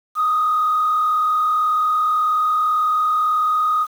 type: tone with frequency modulation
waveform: sine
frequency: 1243 Hz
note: D#6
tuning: 2 cents flat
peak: -14 dBFS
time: 0.15-3.87 s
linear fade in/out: 50 ms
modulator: 38.2 Hz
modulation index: 0.65
effects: tanh soft clip ceiling -11 dBFS + 7-bit

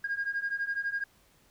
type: beating tone pair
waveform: sine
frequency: 1618 / 1630 Hz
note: G#6 / G#6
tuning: -46 / -33 cents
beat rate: 12 Hz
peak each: -33 / -31 dBFS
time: 0.04-1.04 s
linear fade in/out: 5 ms
effects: tanh soft clip ceiling -24 dBFS + pink hiss -64 dBFS RMS until 1.5 s

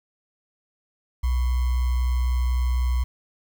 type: tone with sample-and-hold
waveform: sine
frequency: 62 Hz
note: B1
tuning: 7 cents sharp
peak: -19 dBFS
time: 1.23-3.04 s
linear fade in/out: 10 ms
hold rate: 1050 Hz
effects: none

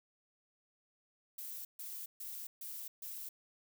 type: noise bursts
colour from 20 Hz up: violet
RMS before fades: -45 dBFS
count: 5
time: 1.38-3.29 s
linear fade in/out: 5 ms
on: 270 ms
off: 140 ms
effects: none

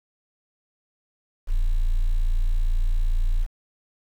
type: tone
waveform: sine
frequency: 28.82 Hz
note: A#0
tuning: 19 cents flat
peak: -15 dBFS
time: 1.47-3.47 s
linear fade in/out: 50 ms
effects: tanh soft clip ceiling -17 dBFS + 8-bit

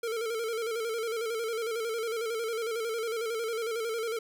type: tone with vibrato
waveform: square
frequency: 453.8 Hz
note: A#4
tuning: 47 cents flat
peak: -31 dBFS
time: 0.03-4.19 s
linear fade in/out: 5 ms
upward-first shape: square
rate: 11 Hz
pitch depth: 55 cents each way
effects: none

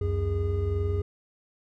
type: tone cluster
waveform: triangle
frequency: 68.6 / 91 / 410 Hz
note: C#2 / F#2 / G#4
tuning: -17 / -28 / -22 cents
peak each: -30 / -24 / -29 dBFS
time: 0.01-1.02 s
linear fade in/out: 5 ms
effects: none

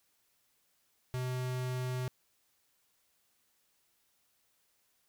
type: tone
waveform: square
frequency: 127 Hz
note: B2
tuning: 49 cents sharp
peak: -34 dBFS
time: 1.14-2.08 s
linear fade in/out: 0 ms
effects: white hiss -74 dBFS RMS until 5.08 s

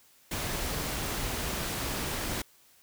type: noise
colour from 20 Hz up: pink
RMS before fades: -33 dBFS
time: 0.31-2.42 s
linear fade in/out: 5 ms
effects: white hiss -61 dBFS RMS until 2.82 s

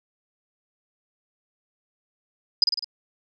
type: tone with echo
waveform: sine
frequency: 4978 Hz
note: D#8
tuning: in tune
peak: -13 dBFS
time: 2.62-2.64 s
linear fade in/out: 2 ms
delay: 51 ms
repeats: 4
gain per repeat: -4 dB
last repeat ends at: 2.844 s
effects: none

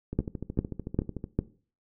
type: two click trains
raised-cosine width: 3 ms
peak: -21 / -11 dBFS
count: 16 / 4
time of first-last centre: 0.13-1.241 / 0.19-1.39 s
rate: 13.5 / 2.5 Hz
effects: noise-tail reverb RT60 0.4 s tail -18 dB re dry

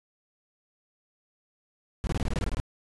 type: noise bursts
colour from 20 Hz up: brown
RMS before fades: -27 dBFS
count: 11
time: 2.04-2.6 s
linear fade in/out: 0 ms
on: 30 ms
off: 23 ms
effects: resampled to 24000 Hz

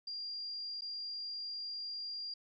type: tone with dropouts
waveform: sine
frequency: 4785 Hz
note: D8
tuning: 32 cents sharp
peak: -39 dBFS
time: 0.07-2.34 s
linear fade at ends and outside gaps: 5 ms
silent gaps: 0.81-0.819 s
effects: none

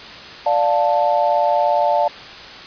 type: chord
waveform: sine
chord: D minor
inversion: none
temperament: just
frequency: 587.3 / 704.8 / 881 Hz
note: D5 / F5 / A5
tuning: 0 / +16 / +2 cents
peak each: -18 dBFS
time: 0.46-2.08 s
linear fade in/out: 5 ms
effects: white hiss -35 dBFS RMS until 2.66 s + resampled to 11025 Hz

